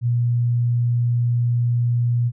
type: tone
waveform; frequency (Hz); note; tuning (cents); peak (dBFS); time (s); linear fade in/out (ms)
sine; 120; B2; -49; -16; 0.01-2.32; 50
effects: none